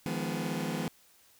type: chord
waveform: sawtooth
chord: F half-diminished seventh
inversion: third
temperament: just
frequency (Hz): 157.15 / 174.61 / 209.5 / 251.4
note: Eb3 / F3 / Ab3 / Cb4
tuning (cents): +18 / 0 / +15 / +31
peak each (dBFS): -33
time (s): 0.06-0.88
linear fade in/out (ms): 0
effects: white hiss -62 dBFS RMS until 1.39 s